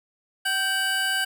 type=tone cluster; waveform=square; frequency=759 / 1565 / 2962 Hz; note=F#5 / G6 / F#7; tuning=+44 / -3 / +1 cents; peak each=-34 / -25 / -28 dBFS; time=0.45-1.25 s; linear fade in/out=10 ms; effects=none